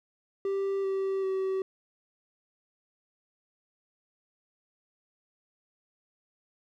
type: tone with pitch steps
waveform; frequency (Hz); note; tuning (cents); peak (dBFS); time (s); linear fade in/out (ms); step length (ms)
triangle; 392 / 386.8 / 381.7; G4 / G4 / G4; 0 / -23 / -46; -25; 0.45-1.62; 2; 390
effects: none